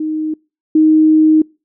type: tone pair in turn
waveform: sine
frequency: 311.1 / 312.3 Hz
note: D#4 / D#4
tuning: 0 / +7 cents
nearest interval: unison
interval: 7 cents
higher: second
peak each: -16 / -6 dBFS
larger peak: second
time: 0-0.34 / 0.75-1.42 s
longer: second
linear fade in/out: 5 ms
effects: noise-tail reverb RT60 0.3 s tail -26 dB re dry